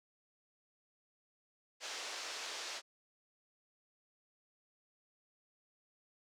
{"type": "band-pass noise", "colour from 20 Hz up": "white", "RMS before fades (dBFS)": -44, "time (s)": [1.8, 2.82], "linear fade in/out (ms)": 50, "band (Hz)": [390, 6200], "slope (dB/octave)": 24, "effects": []}